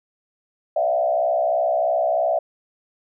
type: tone with frequency modulation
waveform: sine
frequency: 659.3 Hz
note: E5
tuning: in tune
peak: -17 dBFS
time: 0.76-2.39 s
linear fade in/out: 5 ms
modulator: 63.1 Hz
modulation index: 1.2
effects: none